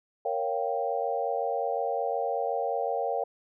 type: chord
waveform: sine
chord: G half-diminished seventh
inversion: first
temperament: equal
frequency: 466.2 / 554.4 / 698.5 / 784 Hz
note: Bb4 / Db5 / F5 / G5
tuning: 0 / 0 / 0 / 0 cents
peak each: -32 dBFS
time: 0.25-3.24 s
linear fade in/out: 5 ms
effects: none